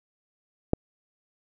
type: click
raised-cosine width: 2 ms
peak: -7 dBFS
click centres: 0.734 s
effects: none